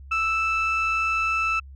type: tone pair together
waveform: sine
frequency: 1319.3 / 2637 Hz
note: E6 / E7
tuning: +1 / 0 cents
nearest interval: octave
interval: 1199 cents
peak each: -22 dBFS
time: 0.11-1.6 s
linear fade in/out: 10 ms
effects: tanh soft clip ceiling -17 dBFS + added 68 Hz sine -40 dBFS peak until 1.75 s